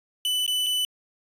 45% pulse tone with dropouts, 2992 Hz, F#7, 19 cents sharp, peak -22 dBFS, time 0.25-0.85 s, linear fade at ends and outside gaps 1 ms, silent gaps 0.464-0.478 / 0.663-0.666 s, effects resampled to 32000 Hz

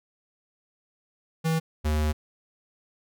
square tone pair in turn, 161.6 / 76.27 Hz, E3 / D#2, -34 / -34 cents, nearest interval octave + minor second, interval 1300 cents, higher first, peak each -23 dBFS, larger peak neither, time 1.44-1.6 / 1.84-2.13 s, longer second, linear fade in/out 20 ms, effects none

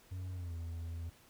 triangle tone with pitch glide, 92.1 to 83.49 Hz, F#2 to E2, -7 to +23 cents, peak -37 dBFS, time 0.11-1.1 s, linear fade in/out 10 ms, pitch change -170 cents, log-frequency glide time 0.33-0.55 s, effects pink hiss -63 dBFS RMS until 1.29 s

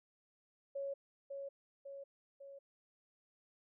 sine tone with echo, 554.4 Hz, C#5, in tune, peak -38 dBFS, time 0.75-0.94 s, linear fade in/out 10 ms, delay 550 ms, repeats 3, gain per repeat -4 dB, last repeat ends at 2.59 s, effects none

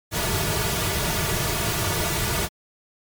pink noise with comb filter, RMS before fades -24 dBFS, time 0.11-2.49 s, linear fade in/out 50 ms, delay 3.8 ms, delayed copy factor -0.8, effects MP3 96 kbps

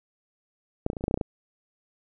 clicks, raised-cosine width 2 ms, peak -11 / -12 / -26 / -20 / -27 / -13 / -13 / -14 / -6 / -18 / -13 dBFS, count 11, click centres 0.864 / 0.901 / 0.932 / 0.968 / 1.009 / 1.04 / 1.081 / 1.111 / 1.142 / 1.175 / 1.212 s, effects none

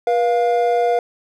triangle tone pair together, 481.8 / 698.5 Hz, B4 / F5, -43 / 0 cents, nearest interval tritone, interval 643 cents, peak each -15 dBFS, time 0.07-0.99 s, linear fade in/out 2 ms, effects none

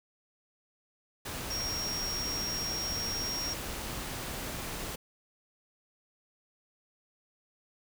sine tone in noise, 5588 Hz, F8, in tune, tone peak -33 dBFS, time 1.5-3.54 s, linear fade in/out 10 ms, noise pink, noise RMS -38 dBFS, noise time 1.25-4.96 s, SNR +2 dB, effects none

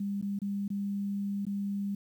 sine tone with dropouts, 200.3 Hz, G3, 38 cents sharp, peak -30 dBFS, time 0-1.95 s, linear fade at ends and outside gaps 5 ms, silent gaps 0.214-0.224 / 0.39-0.417 / 0.68-0.702 / 1.453-1.466 s, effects 10-bit

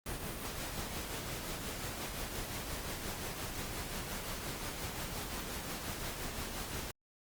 pink noise with tremolo, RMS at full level -39 dBFS, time 0.06-6.91 s, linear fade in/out 2 ms, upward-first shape triangle, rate 5.7 Hz, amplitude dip 40%, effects Opus 32 kbps

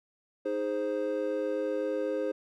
triangle chord, Ab major, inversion second, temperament equal, 311.1 / 415.3 / 523.3 Hz, Eb4 / Ab4 / C5, 0 / 0 / 0 cents, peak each -33 / -32 / -29 dBFS, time 0.45-2.32 s, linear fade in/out 10 ms, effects none

